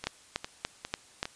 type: two click trains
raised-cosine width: 0.2 ms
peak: -18 / -12 dBFS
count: 4 / 5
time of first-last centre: 0.04-1.255 / 0.07-1.229 s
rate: 2.47 / 3.45 Hz
effects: white hiss -56 dBFS RMS until 1.35 s + resampled to 22050 Hz